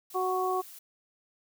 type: noise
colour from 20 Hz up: blue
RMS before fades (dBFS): -48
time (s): 0.1-0.79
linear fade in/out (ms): 5
type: harmonic tone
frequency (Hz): 370.5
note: F#4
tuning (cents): +2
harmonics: 1 / 2 / 3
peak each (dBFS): -30 / -31 / -31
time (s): 0.14-0.62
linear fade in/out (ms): 20
effects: none